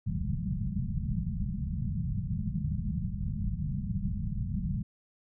white low-pass noise, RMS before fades -32 dBFS, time 0.06-4.83 s, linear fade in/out 10 ms, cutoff 210 Hz, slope 96 dB/octave, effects none

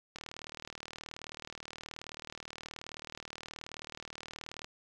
click train, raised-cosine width 0.2 ms, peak -25 dBFS, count 175, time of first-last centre 0.16-4.645 s, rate 38.8 Hz, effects 11-bit

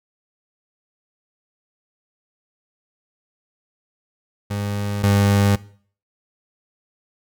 30% pulse tone pair in turn, 101.9 / 100.79 Hz, G#2 / G2, -32 / +49 cents, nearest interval unison, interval 19 cents, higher first, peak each -20 / -11 dBFS, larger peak second, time 4.5-5.03 / 5.03-5.56 s, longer neither, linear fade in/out 10 ms, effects noise-tail reverb RT60 0.5 s tail -20 dB re dry

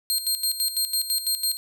20% pulse tone with tremolo, 4200 Hz, C8, 6 cents sharp, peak -15 dBFS, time 0.1-1.57 s, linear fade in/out 0 ms, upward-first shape square, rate 6 Hz, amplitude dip 70%, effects none

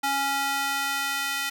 square tone with high-pass filter sweep, 277.2 Hz, C#4, in tune, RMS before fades -27 dBFS, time 0.03-1.5 s, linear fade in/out 10 ms, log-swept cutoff 830 to 1800 Hz, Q 1.2, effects none

